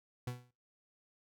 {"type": "tone with exponential decay", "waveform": "40% pulse", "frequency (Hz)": 123.47, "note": "B2", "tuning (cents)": 0, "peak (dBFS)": -34, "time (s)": [0.27, 0.51], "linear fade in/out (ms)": 5, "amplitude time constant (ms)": 52, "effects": ["noise-tail reverb RT60 0.3 s tail -24 dB re dry"]}